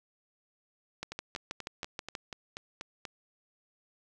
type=two click trains; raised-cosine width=0.2 ms; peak=-22 / -19 dBFS; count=9 / 8; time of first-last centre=1.12-3.052 / 1.03-2.152 s; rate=4.14 / 6.24 Hz; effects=none